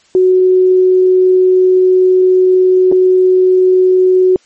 sine tone with dropouts, 370 Hz, F#4, in tune, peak -5 dBFS, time 0.15-4.36 s, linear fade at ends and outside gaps 1 ms, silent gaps 2.916-2.923 s, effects white hiss -50 dBFS RMS until 4.45 s + MP3 32 kbps

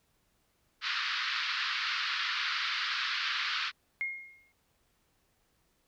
pink band-pass noise, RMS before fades -33 dBFS, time 0.81-3.72 s, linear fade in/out 50 ms, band 1200 to 4800 Hz, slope 48 dB/octave
sine tone with exponential decay, 2142 Hz, C7, 40 cents sharp, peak -28 dBFS, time 4.01-4.52 s, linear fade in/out 0 ms, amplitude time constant 110 ms
effects pink hiss -73 dBFS RMS until 5.87 s

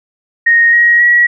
sine tone with pitch steps, 1863 / 1891.2 / 1919.8 Hz, A#6 / A#6 / B6, -2 / +24 / -50 cents, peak -5 dBFS, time 0.46-1.27 s, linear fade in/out 10 ms, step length 270 ms, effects none

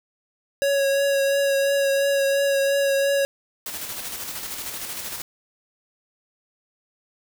square tone with vibrato, 554.4 Hz, C#5, in tune, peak -19 dBFS, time 0.62-3.25 s, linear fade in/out 0 ms, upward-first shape triangle, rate 2.9 Hz, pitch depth 21 cents each way
white noise with tremolo, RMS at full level -31 dBFS, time 3.66-5.22 s, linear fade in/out 2 ms, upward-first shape square, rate 13 Hz, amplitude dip 35%
effects none

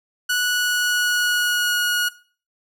sawtooth tone with pitch glide, 1472 to 1449.2 Hz, F#6 to F#6, -9 to -36 cents, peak -15 dBFS, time 0.29-2.09 s, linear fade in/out 10 ms, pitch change -27 cents, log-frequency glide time 0.43-1.79 s, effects noise-tail reverb RT60 0.4 s tail -18 dB re dry

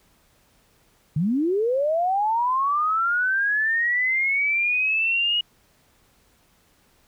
sine linear sweep, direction up, 138.7 to 2907 Hz, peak -19 dBFS, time 1.16-5.41 s, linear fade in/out 5 ms, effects pink hiss -61 dBFS RMS until 7.07 s

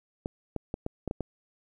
clicks, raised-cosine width 2 ms, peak -18 dBFS, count 7, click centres 0.259 / 0.563 / 0.741 / 0.864 / 1.077 / 1.111 / 1.207 s, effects 10-bit

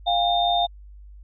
sine tone cluster, 701 / 806 / 3635 Hz, F5 / G5 / A#7, +6 / +48 / -44 cents, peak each -20 / -26 / -24 dBFS, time 0.06-0.67 s, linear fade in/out 20 ms, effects added 50 Hz sine -41 dBFS peak until 1.23 s

